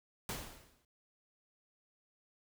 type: noise with exponential decay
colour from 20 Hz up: pink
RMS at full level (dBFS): -37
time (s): 0.29-0.85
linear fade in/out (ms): 2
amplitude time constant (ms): 120
effects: none